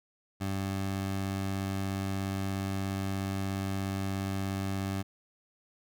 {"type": "tone", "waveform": "20% pulse", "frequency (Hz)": 96.9, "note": "G2", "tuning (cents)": -20, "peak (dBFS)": -26, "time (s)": [0.4, 5.03], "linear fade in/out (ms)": 20, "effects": []}